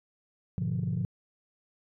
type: chord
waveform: sine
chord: G# diminished seventh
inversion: none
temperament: equal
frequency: 103.83 / 123.47 / 146.83 / 174.61 Hz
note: G#2 / B2 / D3 / F3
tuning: 0 / 0 / 0 / 0 cents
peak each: -33 / -32 / -33 / -31 dBFS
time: 0.58-1.05 s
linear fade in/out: 0 ms
effects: tanh soft clip ceiling -22 dBFS